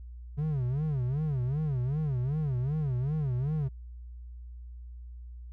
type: tone with vibrato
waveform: triangle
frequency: 138.59 Hz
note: C#3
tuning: in tune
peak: -25 dBFS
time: 0.37-3.69 s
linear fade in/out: 20 ms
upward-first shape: sine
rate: 2.6 Hz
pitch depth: 220 cents each way
effects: added 60 Hz sine -41 dBFS peak until 5.52 s